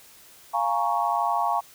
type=chord; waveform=sine; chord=Bb minor seventh; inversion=second; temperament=equal; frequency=698.5 / 830.6 / 932.3 / 1108.7 Hz; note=F5 / Ab5 / Bb5 / Db6; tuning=0 / 0 / 0 / 0 cents; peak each=-27 dBFS; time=0.53-1.61 s; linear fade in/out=20 ms; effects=white hiss -51 dBFS RMS until 1.74 s